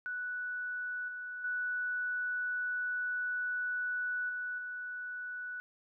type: tone with level steps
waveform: sine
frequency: 1480 Hz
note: F#6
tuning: in tune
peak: -35 / -39 / -32 / -35 / -38 dBFS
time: 0.06-5.6 s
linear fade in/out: 0 ms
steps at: 1.08 / 1.44 / 4.29 / 4.58 s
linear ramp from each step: 5 ms
effects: none